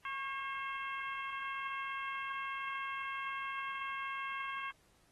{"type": "harmonic tone with a mistuned harmonic", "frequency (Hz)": 537, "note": "C5", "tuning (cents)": 45, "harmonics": [2, 3, 4, 5, 6], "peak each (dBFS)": [-40, -44, -45, -47, -53], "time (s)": [0.05, 4.71], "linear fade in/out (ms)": 2, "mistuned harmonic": 2, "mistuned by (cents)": 35, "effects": ["pink hiss -70 dBFS RMS until 5.11 s", "AAC 32 kbps"]}